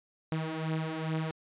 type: beating tone pair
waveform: sawtooth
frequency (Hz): 157.5 / 159.9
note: D#3 / D#3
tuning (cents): +21 / +48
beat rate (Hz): 2.4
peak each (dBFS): -32 / -29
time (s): 0.32-1.31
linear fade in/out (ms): 0
effects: resampled to 8000 Hz